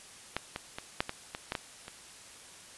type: clicks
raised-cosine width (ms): 0.3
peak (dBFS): -14 / -19 / -21 / -11 / -18 / -20 / -16 / -16 / -26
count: 9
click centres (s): 0.366 / 0.561 / 0.785 / 1.005 / 1.094 / 1.349 / 1.521 / 1.552 / 1.881
effects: white hiss -51 dBFS RMS until 2.77 s + resampled to 24000 Hz